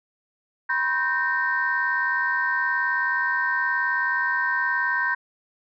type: tone cluster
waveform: sine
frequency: 980 / 1059 / 1558 / 1836 Hz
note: B5 / C6 / G6 / A#6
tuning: -14 / +21 / -11 / -27 cents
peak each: -28 / -31 / -23 / -26 dBFS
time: 0.69-5.15 s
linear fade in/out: 10 ms
effects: tanh soft clip ceiling -11 dBFS